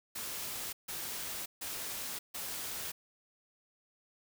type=noise bursts; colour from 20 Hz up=white; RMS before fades=-40 dBFS; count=4; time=0.15-2.92 s; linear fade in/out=10 ms; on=580 ms; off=150 ms; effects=none